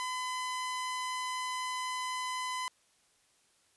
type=tone; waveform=sawtooth; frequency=1012 Hz; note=B5; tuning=42 cents sharp; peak=-30 dBFS; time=0-2.68 s; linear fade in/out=0 ms; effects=white hiss -69 dBFS RMS until 3.76 s + resampled to 24000 Hz